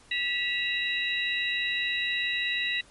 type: tone cluster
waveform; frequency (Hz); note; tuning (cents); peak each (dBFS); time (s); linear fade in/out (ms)
sine; 1954 / 2579 / 2768 / 3867; B6 / E7 / F7 / B7; -19 / -39 / -16 / -37; -29 / -38 / -32 / -31; 0.11-2.81; 5
effects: pink hiss -56 dBFS RMS until 2.9 s + MP3 48 kbps